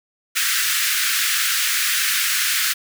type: high-pass noise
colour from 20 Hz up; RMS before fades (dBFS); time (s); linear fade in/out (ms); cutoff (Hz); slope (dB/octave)
pink; -20; 0.35-2.74; 20; 1400; 48
effects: none